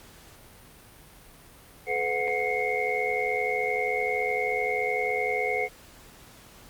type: tone cluster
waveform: sine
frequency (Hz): 429.7 / 503 / 730 / 2114 / 2204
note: A4 / B4 / F#5 / C7 / C#7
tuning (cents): -41 / +32 / -24 / +17 / -11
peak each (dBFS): -31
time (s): 1.86-5.69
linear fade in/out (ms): 50
effects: pink hiss -51 dBFS RMS until 6.69 s + Opus 48 kbps